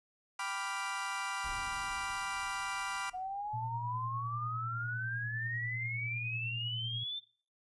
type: chord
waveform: 30% pulse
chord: G dominant seventh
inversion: none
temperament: equal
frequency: 784 / 987.8 / 1174.7 / 1396.9 Hz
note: G5 / B5 / D6 / F6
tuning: 0 / 0 / 0 / 0 cents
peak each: -41 / -38 / -39 / -39 dBFS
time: 0.39-3.1 s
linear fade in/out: 5 ms
type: noise with exponential decay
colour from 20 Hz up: brown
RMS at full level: -48 dBFS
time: 1.44-5.12 s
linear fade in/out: 5 ms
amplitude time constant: 800 ms
type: exponential sweep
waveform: sine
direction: up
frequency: 729 to 3589 Hz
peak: -36 dBFS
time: 3.13-7.2 s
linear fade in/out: 20 ms
type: tone with tremolo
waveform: sine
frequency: 117.2 Hz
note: A#2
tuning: 10 cents sharp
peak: -37 dBFS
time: 3.53-7.04 s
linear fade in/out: 10 ms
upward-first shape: triangle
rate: 10 Hz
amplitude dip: 50%
effects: noise-tail reverb RT60 0.4 s tail -17 dB re dry + resampled to 24000 Hz